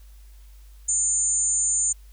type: tone cluster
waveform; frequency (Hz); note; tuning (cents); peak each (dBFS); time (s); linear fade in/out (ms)
sine; 6420 / 7030 / 8640; G8 / A8 / C#9; +40 / -2 / -45; -29 / -22 / -25; 0.88-1.93; 10
effects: added 50 Hz sine -44 dBFS peak until 2.12 s + white hiss -60 dBFS RMS until 2.12 s